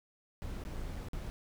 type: noise with dropouts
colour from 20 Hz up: brown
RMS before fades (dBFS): -40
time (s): 0.42-1.3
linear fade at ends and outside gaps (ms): 0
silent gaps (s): 0.638-0.65 / 0.761-0.765 / 0.957-0.962 / 1.085-1.133
effects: none